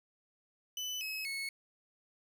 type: tone with pitch steps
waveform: 30% pulse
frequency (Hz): 3000 / 2567 / 2196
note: F#7 / E7 / C#7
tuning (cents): +23 / -47 / -17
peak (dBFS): -34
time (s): 0.77-1.49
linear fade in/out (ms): 2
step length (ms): 240
effects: none